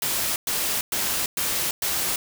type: noise bursts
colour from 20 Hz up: white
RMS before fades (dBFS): -25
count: 5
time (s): 0.02-2.16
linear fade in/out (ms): 2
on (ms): 340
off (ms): 110
effects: none